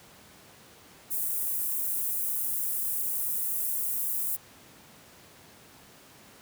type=high-pass noise; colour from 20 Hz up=white; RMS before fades=-30 dBFS; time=1.1-4.37 s; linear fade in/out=20 ms; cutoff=9800 Hz; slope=24 dB/octave; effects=pink hiss -53 dBFS RMS until 6.41 s + high-pass 100 Hz 12 dB/octave